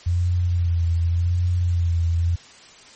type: tone with vibrato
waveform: sine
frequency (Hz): 86.4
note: F2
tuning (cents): -18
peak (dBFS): -17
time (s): 0.06-2.36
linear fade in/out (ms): 10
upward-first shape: sine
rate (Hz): 0.87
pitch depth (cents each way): 45
effects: white hiss -46 dBFS RMS until 2.95 s + MP3 32 kbps